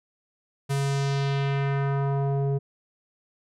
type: tone with low-pass filter sweep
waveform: square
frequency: 138.9 Hz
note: C#3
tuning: 4 cents sharp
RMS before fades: -25 dBFS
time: 0.69-2.59 s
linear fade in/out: 20 ms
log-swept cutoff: 11000 to 450 Hz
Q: 1.4
effects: none